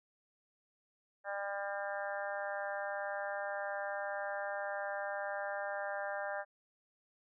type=harmonic tone; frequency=200.1 Hz; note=G3; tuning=36 cents sharp; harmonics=3 / 4 / 5 / 6 / 7 / 8 / 9; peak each=-40 / -42 / -50 / -50 / -48 / -43 / -48 dBFS; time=1.24-6.45 s; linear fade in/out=50 ms; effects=none